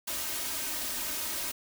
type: noise with comb filter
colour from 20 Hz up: white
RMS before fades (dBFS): -34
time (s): 0.07-1.52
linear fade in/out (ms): 10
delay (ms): 3.2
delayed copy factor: +0.7
effects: none